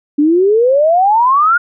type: exponential sweep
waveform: sine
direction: up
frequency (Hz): 284.4 to 1452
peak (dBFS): -7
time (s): 0.18-1.58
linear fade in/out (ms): 10
effects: none